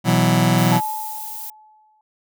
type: chord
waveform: sawtooth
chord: B suspended fourth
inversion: none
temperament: just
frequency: 123.47 / 164.63 / 185.21 Hz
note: B2 / E3 / F#3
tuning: 0 / -2 / +2 cents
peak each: -14 dBFS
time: 0.04-0.81 s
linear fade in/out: 50 ms
type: noise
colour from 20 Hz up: violet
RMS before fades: -32 dBFS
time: 0.58-1.5 s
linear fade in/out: 2 ms
type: tone with exponential decay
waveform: sine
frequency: 860 Hz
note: A5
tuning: 40 cents flat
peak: -18 dBFS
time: 0.72-2.01 s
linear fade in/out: 2 ms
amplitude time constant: 280 ms
effects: none